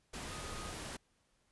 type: tone in noise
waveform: sine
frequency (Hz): 1244.5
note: D#6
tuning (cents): 0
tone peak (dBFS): -50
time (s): 0.31-0.73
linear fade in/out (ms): 10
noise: pink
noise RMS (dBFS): -44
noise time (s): 0.13-0.97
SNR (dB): -9
effects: pink hiss -75 dBFS RMS until 1.51 s + resampled to 24000 Hz